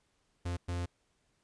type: tone bursts at uneven times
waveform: 45% pulse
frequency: 87.7 Hz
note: F2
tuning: 8 cents sharp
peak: -33 dBFS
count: 2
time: 0.45-0.57 / 0.68-0.86 s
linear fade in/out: 10 ms
effects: pink hiss -75 dBFS RMS until 1.43 s + resampled to 22050 Hz